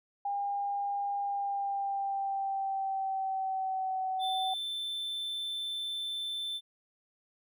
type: tone with pitch glide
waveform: sine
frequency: 805 to 755.4 Hz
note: G5 to F#5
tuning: +46 to +36 cents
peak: -30 dBFS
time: 0.25-4.54 s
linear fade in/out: 5 ms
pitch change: -110 cents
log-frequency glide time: 1.2-4.02 s
type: tone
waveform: triangle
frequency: 3538 Hz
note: A7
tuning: 9 cents sharp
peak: -32 dBFS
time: 4.19-6.61 s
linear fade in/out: 50 ms
effects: none